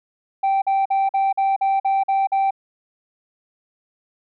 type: tone bursts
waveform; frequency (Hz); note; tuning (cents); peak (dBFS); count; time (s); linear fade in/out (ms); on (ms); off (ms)
sine; 780; G5; -9; -13; 9; 0.43-2.508; 10; 190; 46
effects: tanh soft clip ceiling -15 dBFS